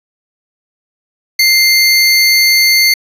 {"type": "tone pair together", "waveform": "square", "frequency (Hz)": [2093, 4435], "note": ["C7", "C#8"], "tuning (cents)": [0, 0], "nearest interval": "octave + minor second", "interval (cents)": 1300, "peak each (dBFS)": -10, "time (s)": [1.39, 2.94], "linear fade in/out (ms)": 5, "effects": ["resampled to 32000 Hz", "7-bit"]}